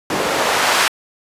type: noise with band-pass filter sweep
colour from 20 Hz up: white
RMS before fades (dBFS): -17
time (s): 0.1-0.88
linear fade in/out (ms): 2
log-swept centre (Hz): 370 to 1400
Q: 0.76
effects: resampled to 32000 Hz